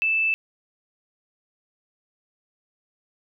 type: tone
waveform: sine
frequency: 2637 Hz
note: E7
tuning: in tune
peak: -19 dBFS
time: 0.02-0.34 s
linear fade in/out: 0 ms
effects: none